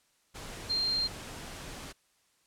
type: tone in noise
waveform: sine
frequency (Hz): 4184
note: C8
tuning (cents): -1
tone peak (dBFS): -27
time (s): 0.69-1.08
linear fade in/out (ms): 20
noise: pink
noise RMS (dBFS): -43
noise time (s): 0.34-1.93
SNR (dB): +13
effects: white hiss -70 dBFS RMS until 2.46 s + low-pass 10000 Hz 12 dB/octave